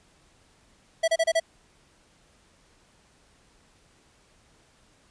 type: tone bursts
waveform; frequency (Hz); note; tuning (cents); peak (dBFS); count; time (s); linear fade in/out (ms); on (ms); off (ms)
square; 655; E5; -11; -20; 5; 1.03-1.4; 10; 50; 30
effects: pink hiss -61 dBFS RMS until 5.1 s + resampled to 22050 Hz